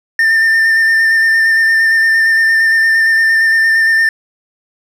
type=tone with vibrato; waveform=triangle; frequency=1800 Hz; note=A6; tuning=39 cents sharp; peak=-6 dBFS; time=0.19-4.09 s; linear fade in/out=2 ms; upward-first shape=square; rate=8.7 Hz; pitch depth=15 cents each way; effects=none